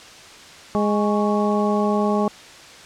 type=harmonic tone with a mistuned harmonic; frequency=207.7 Hz; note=G#3; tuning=in tune; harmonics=1 / 2 / 3 / 4 / 5; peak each=-20 / -23 / -25 / -26 / -27 dBFS; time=0.75-2.28 s; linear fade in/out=0 ms; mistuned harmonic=5; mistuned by=+110 cents; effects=white hiss -42 dBFS RMS until 2.85 s + low-pass 6000 Hz 12 dB/octave